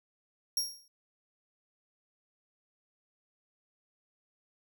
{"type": "tone with exponential decay", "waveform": "sawtooth", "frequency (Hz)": 5588, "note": "F8", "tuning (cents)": 0, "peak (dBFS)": -23, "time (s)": [0.57, 0.88], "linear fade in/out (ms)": 2, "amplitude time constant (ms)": 66, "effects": []}